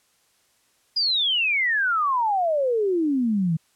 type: exponential sweep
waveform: sine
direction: down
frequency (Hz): 4978 to 155.1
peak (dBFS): -19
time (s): 0.96-3.57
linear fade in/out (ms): 10
effects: white hiss -64 dBFS RMS until 3.75 s + low-pass 11000 Hz 12 dB/octave